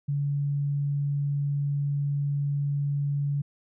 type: tone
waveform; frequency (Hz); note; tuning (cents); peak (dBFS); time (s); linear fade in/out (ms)
sine; 142.7; D3; -49; -24; 0.08-3.42; 10
effects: none